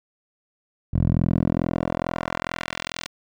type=tone with band-pass filter sweep; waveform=10% pulse; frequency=42.28 Hz; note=E1; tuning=45 cents sharp; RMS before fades=-24 dBFS; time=0.93-3.07 s; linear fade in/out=10 ms; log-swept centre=97 to 4500 Hz; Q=0.88; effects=none